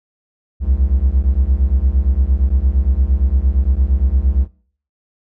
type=beating tone pair; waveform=triangle; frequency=61.3 / 70 Hz; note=B1 / C#2; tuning=-12 / +18 cents; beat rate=8.7 Hz; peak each=-13 dBFS; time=0.6-4.48 s; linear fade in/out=50 ms; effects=noise-tail reverb RT60 0.5 s tail -20 dB re dry